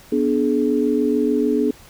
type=chord; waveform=sine; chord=G# diminished; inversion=first; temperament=equal with one note detuned; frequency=246.9 / 293.7 / 424.8 Hz; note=B3 / D4 / G#4; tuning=0 / 0 / +39 cents; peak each=-20 dBFS; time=0.12-1.71 s; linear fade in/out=5 ms; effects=pink hiss -46 dBFS RMS until 1.89 s